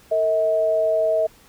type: tone pair together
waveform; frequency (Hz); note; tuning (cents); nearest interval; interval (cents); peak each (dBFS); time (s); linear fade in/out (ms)
sine; 452.5 / 640; A4 / D#5; +48 / +49; tritone; 601; -25 / -17; 0.11-1.27; 10
effects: pink hiss -52 dBFS RMS until 1.48 s